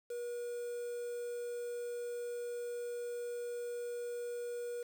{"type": "tone with quantisation", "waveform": "triangle", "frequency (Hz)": 481, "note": "B4", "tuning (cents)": -46, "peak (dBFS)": -36, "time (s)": [0.1, 4.83], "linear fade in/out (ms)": 5, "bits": 9, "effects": []}